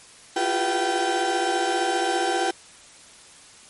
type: tone cluster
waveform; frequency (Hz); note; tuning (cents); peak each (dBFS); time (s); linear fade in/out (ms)
35% pulse; 341.8 / 356.8 / 400.1 / 490.3 / 772; F4 / F4 / G4 / B4 / G5; -37 / +37 / +35 / -13 / -27; -27 / -28 / -29 / -30 / -22; 0.36-2.51; 5
effects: white hiss -48 dBFS RMS until 3.69 s + MP3 48 kbps